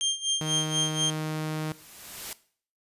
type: tone with tremolo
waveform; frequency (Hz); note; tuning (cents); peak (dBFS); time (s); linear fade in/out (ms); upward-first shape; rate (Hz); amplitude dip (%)
25% pulse; 3186; G7; +27; -19; 0.01-1.1; 0; sine; 4.1; 85
type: tone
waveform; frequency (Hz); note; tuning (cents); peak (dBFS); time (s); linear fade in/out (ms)
sawtooth; 155.56; D#3; 0; -25; 0.41-1.72; 2
type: noise with exponential growth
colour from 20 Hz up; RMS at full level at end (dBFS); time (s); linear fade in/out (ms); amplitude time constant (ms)
white; -35; 1.04-2.33; 2; 280
effects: noise-tail reverb RT60 0.5 s tail -18 dB re dry + resampled to 32000 Hz